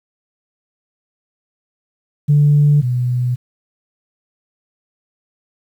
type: tone pair in turn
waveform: sine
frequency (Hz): 146.4 / 123.89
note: D3 / B2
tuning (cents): -5 / +6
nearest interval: minor third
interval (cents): 289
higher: first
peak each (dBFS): -7 / -14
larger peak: first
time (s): 2.28-2.82 / 2.82-3.36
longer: neither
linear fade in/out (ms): 20
effects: tanh soft clip ceiling -4 dBFS + 8-bit